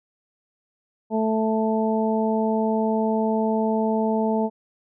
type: harmonic tone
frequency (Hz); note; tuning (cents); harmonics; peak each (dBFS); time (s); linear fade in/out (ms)
220; A3; 0; 1 / 2 / 3 / 4; -22 / -25 / -27 / -28; 1.1-4.5; 50
effects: none